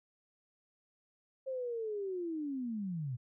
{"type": "linear sweep", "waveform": "sine", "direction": "down", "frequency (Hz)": [536, 116.2], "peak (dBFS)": -35, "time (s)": [1.46, 3.17], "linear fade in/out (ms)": 20, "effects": []}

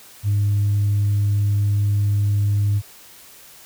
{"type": "tone", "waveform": "sine", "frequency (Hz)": 102.2, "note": "G#2", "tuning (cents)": -27, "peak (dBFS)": -14, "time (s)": [0.23, 2.82], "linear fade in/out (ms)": 50, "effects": ["tanh soft clip ceiling -13 dBFS", "white hiss -45 dBFS RMS until 3.65 s"]}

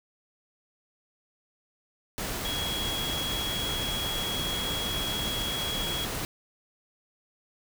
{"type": "tone in noise", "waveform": "sine", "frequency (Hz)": 3322, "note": "G#7", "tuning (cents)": 0, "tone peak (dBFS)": -31, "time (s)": [2.45, 6.05], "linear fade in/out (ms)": 0, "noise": "pink", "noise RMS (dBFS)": -33, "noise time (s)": [2.18, 6.25], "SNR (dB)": -1, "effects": []}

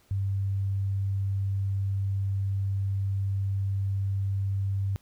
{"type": "tone", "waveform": "sine", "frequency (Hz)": 98, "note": "G2", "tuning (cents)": 0, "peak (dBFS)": -25, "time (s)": [0.11, 4.96], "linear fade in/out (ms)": 0, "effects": ["pink hiss -63 dBFS RMS until 5.01 s"]}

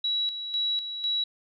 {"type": "tone with tremolo", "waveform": "sine", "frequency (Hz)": 3900, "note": "B7", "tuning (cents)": -23, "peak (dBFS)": -24, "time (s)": [0.04, 1.24], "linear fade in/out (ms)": 5, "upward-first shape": "square", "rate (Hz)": 2, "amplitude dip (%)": 60, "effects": []}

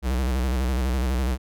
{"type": "tone with vibrato", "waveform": "square", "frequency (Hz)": 63.8, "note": "C2", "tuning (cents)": -43, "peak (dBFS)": -22, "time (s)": [0.02, 1.38], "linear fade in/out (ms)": 50, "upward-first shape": "square", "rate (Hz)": 12, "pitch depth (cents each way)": 86, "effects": []}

